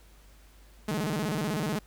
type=tone with vibrato; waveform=sawtooth; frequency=180 Hz; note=F#3; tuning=47 cents flat; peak=-24 dBFS; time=0.88-1.79 s; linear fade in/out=5 ms; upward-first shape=square; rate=16 Hz; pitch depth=290 cents each way; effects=added 50 Hz sine -53 dBFS peak until 1.86 s + pink hiss -60 dBFS RMS until 1.86 s